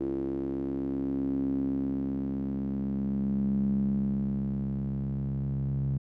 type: tone with band-pass filter sweep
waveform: sawtooth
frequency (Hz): 67.8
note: C#2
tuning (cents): -38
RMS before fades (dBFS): -30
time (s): 0-5.98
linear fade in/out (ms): 10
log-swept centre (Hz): 330 to 150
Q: 7.3
effects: none